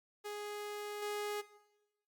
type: tone with level steps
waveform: sawtooth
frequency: 415.3 Hz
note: G#4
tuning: in tune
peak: -37 / -33 dBFS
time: 0.24-1.42 s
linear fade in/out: 20 ms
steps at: 1.02 s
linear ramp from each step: 5 ms
effects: noise-tail reverb RT60 1.0 s tail -17 dB re dry + Opus 48 kbps